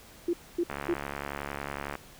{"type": "tone bursts", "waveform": "sine", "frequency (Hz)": 345.3, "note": "F4", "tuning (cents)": -20, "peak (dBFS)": -24, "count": 3, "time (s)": [0.28, 0.939], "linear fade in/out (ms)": 5, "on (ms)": 53, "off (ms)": 250}
{"type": "click train", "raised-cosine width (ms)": 0.5, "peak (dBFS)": -19, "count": 90, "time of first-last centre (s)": [0.7, 1.954], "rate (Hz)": 71}
{"effects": ["pink hiss -52 dBFS RMS until 2.19 s"]}